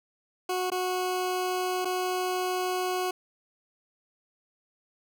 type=tone with dropouts; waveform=20% pulse; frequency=366.6 Hz; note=F#4; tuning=16 cents flat; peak=-22 dBFS; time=0.49-3.11 s; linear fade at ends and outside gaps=5 ms; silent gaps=0.702-0.717 / 1.848-1.853 s; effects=none